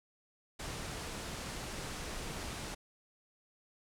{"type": "low-pass noise", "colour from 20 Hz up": "pink", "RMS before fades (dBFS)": -42, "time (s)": [0.59, 2.75], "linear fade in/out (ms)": 10, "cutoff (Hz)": 10000, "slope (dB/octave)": 24, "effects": []}